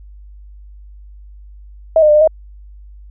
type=tone with pitch steps; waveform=sine; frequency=642 / 609 / 598 / 605 / 631 Hz; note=E5 / D#5 / D5 / D#5 / D#5; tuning=-46 / -37 / +31 / -49 / +24 cents; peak=-6 dBFS; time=1.96-2.275 s; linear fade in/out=2 ms; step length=63 ms; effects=added 50 Hz sine -35 dBFS peak until 3.1 s